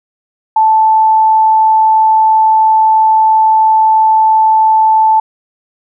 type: tone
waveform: sine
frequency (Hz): 877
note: A5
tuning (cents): -6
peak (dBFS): -5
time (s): 0.56-5.2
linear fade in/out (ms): 5
effects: none